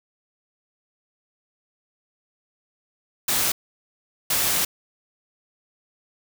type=noise bursts at uneven times; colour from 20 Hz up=white; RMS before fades=-22 dBFS; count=2; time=3.28-3.52 / 4.3-4.65 s; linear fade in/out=5 ms; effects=none